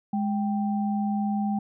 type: tone pair together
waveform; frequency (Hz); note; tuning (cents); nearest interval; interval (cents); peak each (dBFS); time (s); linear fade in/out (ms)
sine; 207.7 / 784.2; G#3 / G5; 0 / 0; octave + major seventh; 2300; -24 / -31; 0.13-1.59; 5
effects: none

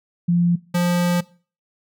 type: tone pair in turn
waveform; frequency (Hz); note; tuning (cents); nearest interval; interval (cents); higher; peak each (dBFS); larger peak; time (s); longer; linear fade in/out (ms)
sine / square; 173.4 / 175.62; F3 / F3; -12 / +10; unison; 22; second; -14 / -17; first; 0.28-0.56 / 0.74-1.21; second; 10
effects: noise-tail reverb RT60 0.4 s tail -21 dB re dry

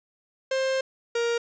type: tone pair in turn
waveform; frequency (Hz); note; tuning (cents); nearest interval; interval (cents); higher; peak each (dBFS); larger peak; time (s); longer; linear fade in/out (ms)
45% pulse; 529 / 469.1; C5 / A#4; +19 / +11; major second; 208; first; -23; neither; 0.51-0.81 / 1.15-1.38; first; 5
effects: resampled to 16000 Hz + 10-bit

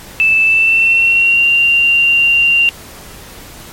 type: tone with pitch glide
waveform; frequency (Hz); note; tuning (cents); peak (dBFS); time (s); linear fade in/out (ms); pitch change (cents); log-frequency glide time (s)
sine; 2637 to 2773; E7 to F7; 0 to -13; -7; 0.2-2.69; 0; +87; 0.44-1.46
effects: pink hiss -34 dBFS RMS until 3.72 s + MP3 64 kbps

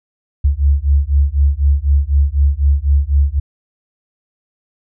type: beating tone pair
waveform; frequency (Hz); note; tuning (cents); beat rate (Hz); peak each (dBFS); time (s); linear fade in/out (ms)
sine; 68.8 / 72.8; C#2 / D2; -12 / -15; 4; -13; 0.44-3.4; 10
effects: none

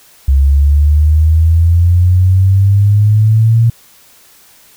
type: exponential sweep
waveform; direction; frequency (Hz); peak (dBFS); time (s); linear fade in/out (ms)
sine; up; 67.3 to 116.54; -5; 0.28-3.7; 5
effects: white hiss -44 dBFS RMS until 4.76 s

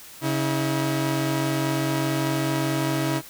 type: tone pair together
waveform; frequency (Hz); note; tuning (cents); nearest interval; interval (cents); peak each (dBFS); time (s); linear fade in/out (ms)
sawtooth; 138.1 / 321.1; C#3 / E4; -6 / -45; octave + minor third; 1461; -21; 0.21-3.22; 50
effects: white hiss -44 dBFS RMS until 3.29 s

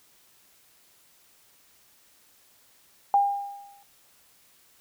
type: tone with exponential decay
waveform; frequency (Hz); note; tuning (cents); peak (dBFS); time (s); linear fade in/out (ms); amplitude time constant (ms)
sine; 804; G5; +44; -15; 3.14-3.83; 1; 150
effects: white hiss -60 dBFS RMS until 4.8 s

